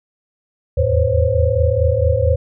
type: tone cluster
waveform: sine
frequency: 79.3 / 83.9 / 107.8 / 505 / 544 Hz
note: D#2 / E2 / A2 / B4 / C#5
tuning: +33 / +31 / -35 / +39 / -33 cents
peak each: -19 dBFS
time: 0.77-2.36 s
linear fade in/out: 10 ms
effects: none